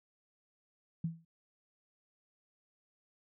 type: tone with exponential decay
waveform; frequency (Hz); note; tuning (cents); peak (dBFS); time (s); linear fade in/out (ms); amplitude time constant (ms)
sine; 164.81; E3; 0; -29; 1.04-1.25; 5; 45
effects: none